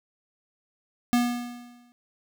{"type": "tone with exponential decay", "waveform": "square", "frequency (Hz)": 242, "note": "B3", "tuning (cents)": -35, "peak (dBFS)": -18, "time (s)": [1.13, 1.92], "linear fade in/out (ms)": 0, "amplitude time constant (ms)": 170, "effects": []}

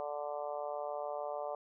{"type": "harmonic tone", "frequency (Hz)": 146.83, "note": "D3", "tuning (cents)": 0, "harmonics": [3, 4, 5, 6, 7, 8], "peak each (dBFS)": [-46, -39, -42, -47, -48, -50], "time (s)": [0, 1.55], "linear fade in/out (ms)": 0, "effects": []}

